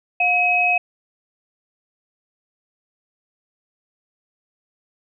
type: tone pair together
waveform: sine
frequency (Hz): 715 / 2548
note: F5 / D#7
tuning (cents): +41 / +41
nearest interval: octave + minor seventh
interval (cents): 2200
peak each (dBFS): -20 / -16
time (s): 0.2-0.78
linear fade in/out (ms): 5
effects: none